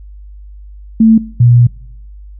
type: tone pair in turn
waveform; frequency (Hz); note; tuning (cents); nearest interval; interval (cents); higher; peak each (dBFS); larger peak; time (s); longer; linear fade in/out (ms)
sine; 223 / 120.54; A3 / B2; +23 / -42; major seventh; 1065; first; -3; neither; 1-1.18 / 1.4-1.67; second; 5
effects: noise-tail reverb RT60 0.7 s tail -22 dB re dry + added 50 Hz sine -30 dBFS peak until 2.39 s